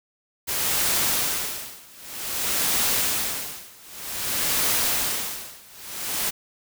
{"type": "noise with tremolo", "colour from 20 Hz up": "white", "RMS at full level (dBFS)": -22, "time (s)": [0.47, 6.31], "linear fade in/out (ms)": 20, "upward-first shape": "sine", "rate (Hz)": 0.53, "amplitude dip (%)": 95, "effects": []}